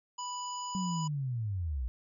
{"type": "harmonic tone", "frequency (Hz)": 987.8, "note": "B5", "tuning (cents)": 0, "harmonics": [1, 3, 5, 7], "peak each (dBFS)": [-37, -46, -49, -43], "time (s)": [0.18, 1.08], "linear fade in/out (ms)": 10}
{"type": "linear sweep", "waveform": "sine", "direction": "down", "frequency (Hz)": [192.5, 56.1], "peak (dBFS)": -31, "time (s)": [0.75, 1.88], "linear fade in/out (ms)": 0}
{"effects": []}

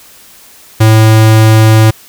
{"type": "tone", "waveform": "square", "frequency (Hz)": 110, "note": "A2", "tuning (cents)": 0, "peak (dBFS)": -3, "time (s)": [0.8, 1.91], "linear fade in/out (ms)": 10, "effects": ["white hiss -38 dBFS RMS until 2.08 s"]}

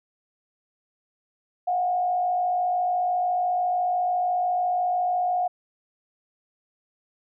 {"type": "tone with frequency modulation", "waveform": "sine", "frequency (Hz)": 722, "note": "F#5", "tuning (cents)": -43, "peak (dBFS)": -21, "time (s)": [1.67, 5.48], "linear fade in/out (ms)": 10, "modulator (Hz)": 54.1, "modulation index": 0.42, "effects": []}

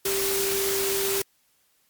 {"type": "tone in noise", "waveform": "sine", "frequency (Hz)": 392, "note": "G4", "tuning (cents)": 0, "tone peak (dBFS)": -26, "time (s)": [0.05, 1.22], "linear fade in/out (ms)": 5, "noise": "white", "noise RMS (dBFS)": -27, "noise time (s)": [0.05, 1.22], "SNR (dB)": -2, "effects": ["white hiss -66 dBFS RMS until 1.89 s", "MP3 96 kbps"]}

